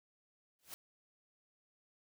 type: noise with exponential growth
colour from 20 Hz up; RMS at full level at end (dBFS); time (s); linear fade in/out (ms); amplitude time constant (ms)
white; -44; 0.59-0.74; 0; 31
effects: none